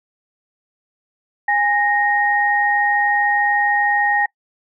sine tone pair together, 822 / 1864.7 Hz, G#5 / A#6, -18 / 0 cents, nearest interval octave + major second, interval 1418 cents, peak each -17 dBFS, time 1.48-4.26 s, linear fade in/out 5 ms, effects noise-tail reverb RT60 0.1 s tail -24 dB re dry

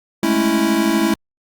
square chord, A major seventh, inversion third, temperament equal, 207.7 / 220 / 277.2 / 329.6 Hz, G#3 / A3 / C#4 / E4, 0 / 0 / 0 / 0 cents, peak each -23 / -21 / -23 / -18 dBFS, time 0.23-1.14 s, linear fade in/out 2 ms, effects Opus 48 kbps

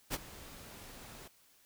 pink noise with ADSR envelope, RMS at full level -33 dBFS, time 0.1-1.28 s, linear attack 40 ms, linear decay 32 ms, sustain -18 dB, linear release 6 ms, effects white hiss -66 dBFS RMS until 1.65 s

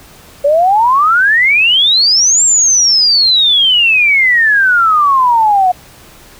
sine exponential two-way sweep, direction up then down, 554.4 to 7560 to 715 Hz, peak -6 dBFS, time 0.44-5.72 s, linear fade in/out 10 ms, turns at 2.44 s, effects pink hiss -39 dBFS RMS until 6.39 s

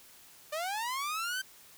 sawtooth linear sweep, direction up, 587.3 to 1567 Hz, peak -29 dBFS, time 0.52-1.42 s, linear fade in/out 10 ms, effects white hiss -56 dBFS RMS until 1.77 s

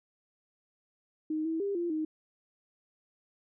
sine tone with pitch steps, 311.1 / 323.8 / 400.2 / 344.7 / 312.1 Hz, D#4 / E4 / G4 / F4 / D#4, 0 / -31 / +36 / -23 / +5 cents, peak -29 dBFS, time 1.3-2.05 s, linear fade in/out 5 ms, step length 150 ms, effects none

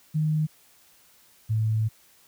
sine tone pair in turn, 154.6 / 109.76 Hz, D#3 / A2, -11 / -4 cents, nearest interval tritone, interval 593 cents, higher first, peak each -21 dBFS, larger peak neither, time 0.14-0.47 / 1.49-1.89 s, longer second, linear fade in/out 20 ms, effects white hiss -58 dBFS RMS until 2.27 s

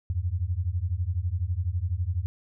sine beating tone pair, 83 / 95 Hz, E2 / F#2, +12 / +46 cents, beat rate 12 Hz, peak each -28 dBFS, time 0.1-2.26 s, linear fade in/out 0 ms, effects none

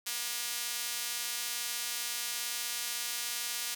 sawtooth tone with high-pass filter, 238.9 Hz, A#3, 43 cents sharp, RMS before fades -36 dBFS, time 0.06-3.75 s, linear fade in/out 10 ms, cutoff 3600 Hz, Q 0.52, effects none

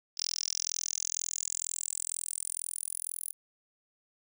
10% pulse tone with high-pass filter sweep, 42.1 Hz, E1, 37 cents sharp, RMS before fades -36 dBFS, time 0.17-3.33 s, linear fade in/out 10 ms, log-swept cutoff 5200 to 11000 Hz, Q 7.2, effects none

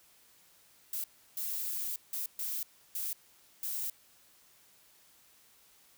violet noise bursts at uneven times, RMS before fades -36 dBFS, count 6, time 0.93-1.04 / 1.37-1.96 / 2.13-2.26 / 2.39-2.63 / 2.95-3.13 / 3.63-3.9 s, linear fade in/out 2 ms, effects white hiss -63 dBFS RMS until 5.97 s

